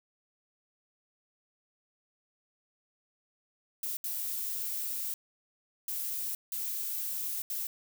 violet noise bursts at uneven times, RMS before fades -35 dBFS, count 5, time 3.83-3.97 / 4.04-5.14 / 5.88-6.35 / 6.52-7.42 / 7.5-7.67 s, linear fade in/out 2 ms, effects none

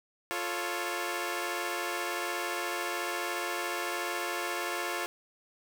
10% pulse chord, F augmented, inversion none, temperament equal, 349.2 / 440 / 554.4 Hz, F4 / A4 / C#5, 0 / 0 / 0 cents, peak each -26 / -30 / -29 dBFS, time 0.31-5.06 s, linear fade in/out 0 ms, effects none

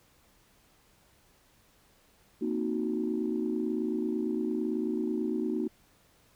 sine chord, C half-diminished seventh, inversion third, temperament equal, 233.1 / 261.6 / 311.1 / 370 Hz, Bb3 / C4 / Eb4 / Gb4, 0 / 0 / 0 / 0 cents, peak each -32 / -37 / -32 / -33 dBFS, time 2.41-5.68 s, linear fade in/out 10 ms, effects tanh soft clip ceiling -19 dBFS + pink hiss -64 dBFS RMS until 6.35 s

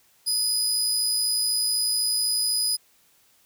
25% pulse tone, 4978 Hz, D#8, in tune, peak -17 dBFS, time 0.26-2.77 s, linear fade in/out 20 ms, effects white hiss -61 dBFS RMS until 3.45 s

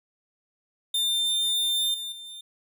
45% pulse tone with level steps, 3601 Hz, A7, 39 cents sharp, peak -23 / -32 / -39 dBFS, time 0.94-2.41 s, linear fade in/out 5 ms, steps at 1.94 / 2.12 s, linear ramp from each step 2 ms, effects none

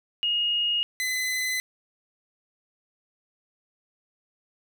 sine / sawtooth tone pair in turn, 2865 / 2022 Hz, F7 / B6, +44 / +40 cents, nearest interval tritone, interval 604 cents, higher first, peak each -22 dBFS, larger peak neither, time 0.23-0.83 / 1-1.6 s, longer neither, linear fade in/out 0 ms, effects none

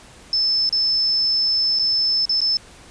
sine tone with dropouts, 5260 Hz, E8, 5 cents flat, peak -16 dBFS, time 0.33-2.57 s, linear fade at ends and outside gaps 1 ms, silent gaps 0.692-0.726 / 1.789-1.795 / 2.254-2.294 / 2.405-2.416 s, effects pink hiss -45 dBFS RMS until 2.9 s + resampled to 22050 Hz

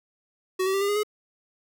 square tone with pitch steps, 373.8 / 383 / 392.4 / 402 / 411.9 / 422 Hz, F#4 / G4 / G4 / G4 / G#4 / G#4, +18 / -40 / +2 / +44 / -14 / +28 cents, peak -23 dBFS, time 0.59-1.034 s, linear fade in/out 10 ms, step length 74 ms, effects none

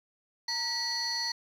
sine tone cluster, 922 / 1937 / 4290 / 4597 / 5910 Hz, A#5 / B6 / C8 / D8 / F#8, -19 / -34 / +42 / -38 / -3 cents, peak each -39 / -36 / -32 / -34 / -39 dBFS, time 0.48-1.32 s, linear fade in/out 5 ms, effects tanh soft clip ceiling -23 dBFS + 10-bit

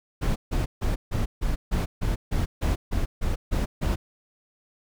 brown noise bursts, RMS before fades -24 dBFS, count 13, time 0.21-3.96 s, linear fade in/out 20 ms, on 150 ms, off 150 ms, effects none

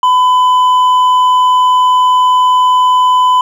sine tone with hard clipping, 1005 Hz, B5, 30 cents sharp, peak -7 dBFS, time 0.03-3.41 s, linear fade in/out 2 ms, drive 4 dB, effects none

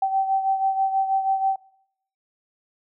sine beating tone pair, 772 / 778.2 Hz, G5 / G5, -27 / -13 cents, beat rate 6.2 Hz, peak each -20 / -27 dBFS, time 0.02-1.56 s, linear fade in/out 5 ms, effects noise-tail reverb RT60 0.7 s tail -20 dB re dry

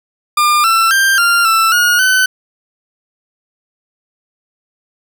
40% pulse tone with pitch steps, 1202 / 1341 / 1582 / 1392 / 1331 / 1438 / 1515 Hz, D6 / E6 / G6 / F6 / E6 / F#6 / F#6, +40 / +29 / +15 / -6 / +16 / -50 / +40 cents, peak -8 dBFS, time 0.37-2.26 s, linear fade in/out 5 ms, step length 270 ms, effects none

